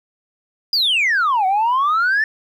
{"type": "exponential two-way sweep", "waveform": "sine", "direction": "down then up", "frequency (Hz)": [4978, 737, 1801], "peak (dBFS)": -12, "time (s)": [0.73, 2.24], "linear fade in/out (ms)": 2, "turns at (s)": 1.46, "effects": ["tanh soft clip ceiling -12 dBFS", "9-bit"]}